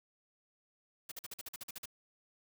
white noise bursts, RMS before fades -44 dBFS, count 11, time 1.09-1.857 s, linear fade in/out 5 ms, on 27 ms, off 47 ms, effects none

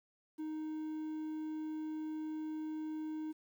triangle tone with quantisation, 311.1 Hz, D#4, in tune, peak -36 dBFS, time 0.38-3.33 s, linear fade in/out 20 ms, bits 11, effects none

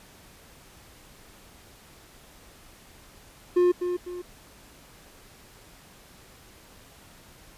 triangle tone with echo, 356.1 Hz, F4, 34 cents sharp, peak -15 dBFS, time 3.56-3.72 s, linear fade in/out 10 ms, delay 250 ms, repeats 2, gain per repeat -8 dB, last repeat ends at 4.22 s, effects pink hiss -52 dBFS RMS until 7.57 s + resampled to 32000 Hz

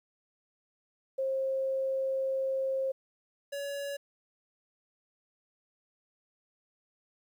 sine / square tone pair in turn, 533 / 564.7 Hz, C5 / C#5, +32 / +32 cents, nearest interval minor second, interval 100 cents, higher second, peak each -28 / -35 dBFS, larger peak first, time 1.18-2.92 / 3.52-3.97 s, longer first, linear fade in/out 10 ms, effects 11-bit

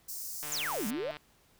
white high-pass noise, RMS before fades -40 dBFS, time 0.08-0.91 s, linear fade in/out 10 ms, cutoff 4900 Hz, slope 48 dB/octave
click train, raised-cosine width 0.3 ms, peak -27 dBFS, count 111, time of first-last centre 0.43-1.168 s, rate 149 Hz
sine exponential two-way sweep, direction down then up, 7459 to 196.4 to 677 Hz, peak -32 dBFS, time 0.52-1.11 s, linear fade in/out 0 ms, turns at 0.87 s
effects pink hiss -65 dBFS RMS until 1.59 s

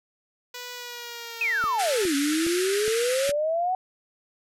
5% pulse tone with pitch glide, 491.3 to 437.7 Hz, B4 to A4, -9 to -9 cents, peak -24 dBFS, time 0.54-2.05 s, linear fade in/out 5 ms, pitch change -200 cents, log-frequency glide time 0.74-1.92 s
sine exponential two-way sweep, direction down then up, 2637 to 275.3 to 755 Hz, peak -22 dBFS, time 1.41-3.75 s, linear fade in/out 2 ms, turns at 2.15 s
click train, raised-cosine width 2 ms, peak -24 dBFS, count 5, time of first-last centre 1.64-3.293 s, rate 2.42 Hz
pink band-pass noise, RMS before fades -31 dBFS, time 1.78-3.32 s, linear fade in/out 20 ms, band 1300 to 12000 Hz, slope 96 dB/octave
effects none

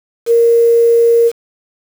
sine tone with quantisation, 466.2 Hz, A#4, in tune, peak -6 dBFS, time 0.26-1.32 s, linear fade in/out 50 ms, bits 5, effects none

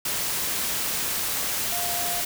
sine tone in noise, 700 Hz, F5, 4 cents sharp, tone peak -32 dBFS, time 1.72-2.21 s, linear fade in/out 5 ms, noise white, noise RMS -27 dBFS, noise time 0.05-2.25 s, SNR -8 dB, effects none

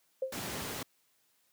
sine tone with exponential decay, 525 Hz, C5, 6 cents sharp, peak -27 dBFS, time 0.22-0.41 s, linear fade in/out 5 ms, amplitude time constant 40 ms
pink noise, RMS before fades -38 dBFS, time 0.32-0.83 s, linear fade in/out 5 ms
effects white hiss -72 dBFS RMS until 1.52 s + high-pass 100 Hz 12 dB/octave

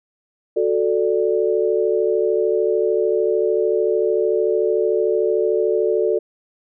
sine chord, D major, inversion first, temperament just, 367.1 / 440.5 / 587.3 Hz, F#4 / A4 / D5, -14 / +2 / 0 cents, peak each -20 / -18 / -23 dBFS, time 0.56-6.19 s, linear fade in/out 10 ms, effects none

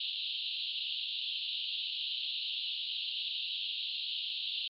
pink band-pass noise, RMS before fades -37 dBFS, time 0-4.68 s, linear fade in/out 5 ms, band 2800 to 4200 Hz, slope 96 dB/octave, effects MP3 64 kbps

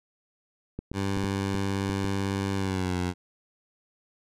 clicks, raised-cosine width 3 ms, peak -20 dBFS, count 7, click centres 0.79 / 0.916 / 1.172 / 1.242 / 1.548 / 1.897 / 2.046 s
15% pulse tone with pitch glide, 98 to 89.87 Hz, G2 to F#2, 0 to -50 cents, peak -20 dBFS, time 0.93-3.14 s, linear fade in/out 50 ms, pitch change -150 cents, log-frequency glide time 2.55-2.98 s
effects low-pass 9000 Hz 12 dB/octave

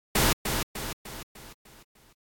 pink noise with echo, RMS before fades -22 dBFS, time 0.15-0.33 s, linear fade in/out 5 ms, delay 300 ms, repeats 6, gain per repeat -6 dB, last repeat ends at 2.13 s, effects AAC 64 kbps

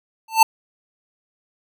square tone with exponential growth, 890 Hz, A5, 20 cents sharp, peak -5 dBFS, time 0.28-0.43 s, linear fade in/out 5 ms, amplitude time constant 31 ms, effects none

